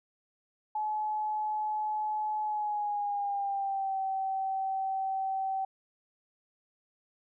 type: tone with pitch glide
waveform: sine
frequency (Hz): 854 to 769.7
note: G#5 to G5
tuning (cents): +48 to -32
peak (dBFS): -29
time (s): 0.75-5.65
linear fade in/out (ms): 5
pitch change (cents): -180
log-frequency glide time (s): 2.42-3.98
effects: none